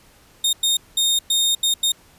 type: tone bursts at uneven times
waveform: sawtooth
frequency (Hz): 3684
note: A#7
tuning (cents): -21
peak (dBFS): -13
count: 6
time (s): 0.44-0.53 / 0.63-0.77 / 0.97-1.19 / 1.3-1.55 / 1.63-1.74 / 1.83-1.92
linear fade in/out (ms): 5
effects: pink hiss -52 dBFS RMS until 2.18 s + resampled to 32000 Hz